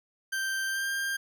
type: tone with pitch glide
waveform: 40% pulse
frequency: 1568 to 1593.6 Hz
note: G6 to G6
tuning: 0 to +28 cents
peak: -28 dBFS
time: 0.32-1.17 s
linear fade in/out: 10 ms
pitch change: +28 cents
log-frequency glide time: 0.66-0.9 s
effects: none